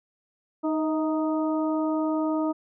harmonic tone with a mistuned harmonic, 311.1 Hz, D#4, in tune, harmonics 1 / 2 / 3 / 4, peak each -24 / -30 / -34 / -36 dBFS, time 0.63-2.53 s, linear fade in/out 20 ms, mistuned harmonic 2, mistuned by +33 cents, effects none

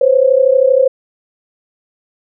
sine tone pair together, 510 / 542.7 Hz, C5 / C#5, -44 / -37 cents, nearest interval minor second, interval 107 cents, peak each -10 dBFS, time 0.01-0.88 s, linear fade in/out 5 ms, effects none

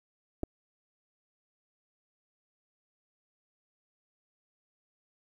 clicks, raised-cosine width 2 ms, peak -20 / -22 dBFS, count 2, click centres 0.433 / 0.436 s, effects 10-bit

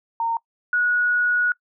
sine tone pair in turn, 919 / 1458.8 Hz, A#5 / F#6, -25 / -25 cents, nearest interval minor sixth, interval 800 cents, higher second, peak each -20 / -17 dBFS, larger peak second, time 0.2-0.37 / 0.73-1.52 s, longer second, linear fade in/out 2 ms, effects noise-tail reverb RT60 0.1 s tail -23 dB re dry

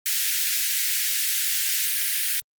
white high-pass noise, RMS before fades -24 dBFS, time 0.06-2.4 s, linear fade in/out 0 ms, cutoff 1600 Hz, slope 48 dB/octave, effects Opus 48 kbps

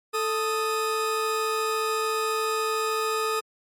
40% pulse tone pair together, 440 / 1246.1 Hz, A4 / D#6, 0 / +2 cents, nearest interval octave + tritone, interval 1802 cents, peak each -26 dBFS, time 0.13-3.41 s, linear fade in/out 20 ms, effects MP3 64 kbps

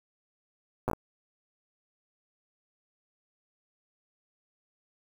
slowing click train, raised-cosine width 1 ms, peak -15 dBFS, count 5, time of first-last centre 0.88-0.933 s, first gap 8 ms, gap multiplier 1.35, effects 7-bit

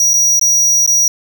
square tone with dropouts, 5780 Hz, F#8, 41 cents flat, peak -9 dBFS, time 0-1.08 s, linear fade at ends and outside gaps 2 ms, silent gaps 0.135-0.139 / 0.395-0.413 / 0.863-0.876 s, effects 7-bit

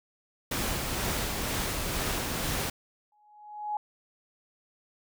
pink noise with tremolo, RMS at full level -30 dBFS, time 0.51-2.7 s, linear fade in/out 5 ms, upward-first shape sine, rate 2.1 Hz, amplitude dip 25%
sine tone with exponential growth, 839 Hz, G#5, 17 cents sharp, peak -26 dBFS, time 3.12-3.77 s, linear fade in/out 2 ms, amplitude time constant 140 ms
effects none

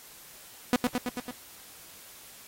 sawtooth tone with echo, 246.9 Hz, B3, in tune, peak -16 dBFS, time 0.73-0.76 s, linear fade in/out 0 ms, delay 110 ms, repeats 5, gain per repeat -3 dB, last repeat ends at 1.31 s, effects white hiss -50 dBFS RMS until 2.47 s + AAC 48 kbps

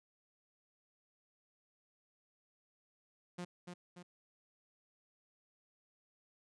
sawtooth tone with echo, 177.3 Hz, F3, 26 cents sharp, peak -37 dBFS, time 3.38-3.45 s, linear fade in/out 10 ms, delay 290 ms, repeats 2, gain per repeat -5 dB, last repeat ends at 4.03 s, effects resampled to 22050 Hz

